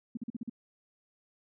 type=tone bursts; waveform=sine; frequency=233.1 Hz; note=A#3; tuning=in tune; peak=-33 dBFS; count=6; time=0.15-0.497 s; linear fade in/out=5 ms; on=22 ms; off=43 ms; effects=none